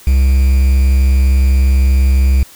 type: tone with quantisation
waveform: triangle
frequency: 66.1 Hz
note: C2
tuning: 18 cents sharp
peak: -5 dBFS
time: 0.07-2.43 s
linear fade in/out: 0 ms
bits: 5
effects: white hiss -40 dBFS RMS until 2.55 s